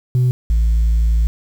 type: tone pair in turn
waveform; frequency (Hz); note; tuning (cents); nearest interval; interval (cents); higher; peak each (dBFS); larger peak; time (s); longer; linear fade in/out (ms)
sine; 125.6 / 55.95; B2 / A1; +30 / +30; octave + major second; 1400; first; -9; neither; 0.15-0.31 / 0.5-1.27; second; 0
effects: tanh soft clip ceiling -10 dBFS + 7-bit

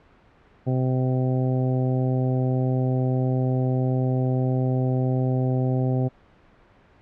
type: harmonic tone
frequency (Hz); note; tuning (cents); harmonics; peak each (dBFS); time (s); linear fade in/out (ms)
128.8; C3; -27; 1 / 2 / 3 / 4 / 5 / 6; -21 / -27 / -31 / -33 / -35 / -37; 0.66-6.09; 20
effects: pink hiss -55 dBFS RMS until 7.01 s + low-pass 2000 Hz 12 dB/octave

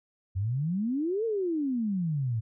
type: exponential two-way sweep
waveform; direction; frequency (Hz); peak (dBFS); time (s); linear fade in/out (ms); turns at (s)
sine; up then down; 89.8 to 466.2 to 106.6; -26; 0.35-2.41; 20; 1.25
effects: none

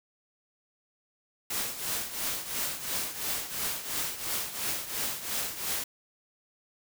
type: noise with tremolo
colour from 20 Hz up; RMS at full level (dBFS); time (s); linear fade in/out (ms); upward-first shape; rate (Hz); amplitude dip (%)
white; -30; 1.5-5.84; 5; triangle; 2.9; 75
effects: none

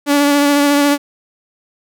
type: tone with vibrato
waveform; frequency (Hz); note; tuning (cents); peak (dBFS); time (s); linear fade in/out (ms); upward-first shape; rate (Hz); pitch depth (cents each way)
sawtooth; 286.9; D4; -40; -6; 0.06-0.98; 50; sine; 14; 19
effects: none

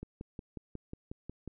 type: click train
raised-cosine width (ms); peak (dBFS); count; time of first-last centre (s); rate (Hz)
3; -28; 9; 0.03-1.477; 5.53
effects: none

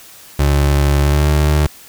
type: tone with pitch glide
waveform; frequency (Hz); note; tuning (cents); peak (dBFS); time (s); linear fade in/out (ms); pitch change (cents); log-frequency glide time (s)
30% pulse; 71.2 to 74.78; C#2 to D2; +47 to +32; -8; 0.39-1.67; 5; +85; 1-1.29
effects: white hiss -40 dBFS RMS until 1.88 s

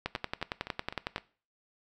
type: two click trains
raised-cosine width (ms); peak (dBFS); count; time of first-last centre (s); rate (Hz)
0.3; -15 / -23; 13 / 5; 0.06-1.161 / 0.16-1.18; 10.9 / 3.92
effects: noise-tail reverb RT60 0.4 s tail -19 dB re dry

